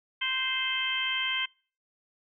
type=harmonic tone; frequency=522 Hz; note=C5; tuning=4 cents flat; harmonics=2 / 3 / 4 / 5 / 6; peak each=-39 / -36 / -32 / -35 / -30 dBFS; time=0.21-1.46 s; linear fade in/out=10 ms; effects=noise-tail reverb RT60 0.4 s tail -26 dB re dry